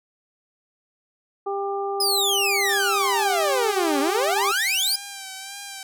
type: harmonic tone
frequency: 397.2 Hz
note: G4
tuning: 23 cents sharp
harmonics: 1 / 2 / 3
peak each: -26 / -28 / -33 dBFS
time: 1.46-4.52 s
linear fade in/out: 10 ms
type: exponential two-way sweep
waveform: sawtooth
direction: down then up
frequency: 5140 to 270 to 5140 Hz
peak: -17 dBFS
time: 2-4.96 s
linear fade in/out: 5 ms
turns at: 4 s
type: tone with vibrato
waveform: 5% pulse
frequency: 784 Hz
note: G5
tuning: in tune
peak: -22 dBFS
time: 2.69-5.83 s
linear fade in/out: 2 ms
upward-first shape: sine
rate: 1.8 Hz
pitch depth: 44 cents each way
effects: none